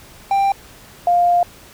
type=tone pair in turn; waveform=triangle / sine; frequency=789 / 701.7 Hz; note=G5 / F5; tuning=+11 / +8 cents; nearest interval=major second; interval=203 cents; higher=first; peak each=-11 dBFS; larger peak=neither; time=0.31-0.52 / 1.07-1.43 s; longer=second; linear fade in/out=2 ms; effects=pink hiss -43 dBFS RMS until 1.73 s